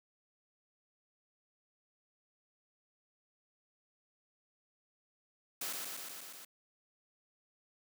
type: noise with echo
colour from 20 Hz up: white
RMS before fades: -39 dBFS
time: 5.61-5.73 s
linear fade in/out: 5 ms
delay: 120 ms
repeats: 6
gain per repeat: -2 dB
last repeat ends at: 6.45 s
effects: high-pass 200 Hz 12 dB/octave